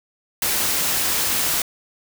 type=noise; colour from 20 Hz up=white; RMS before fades=-21 dBFS; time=0.42-1.62 s; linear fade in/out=2 ms; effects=none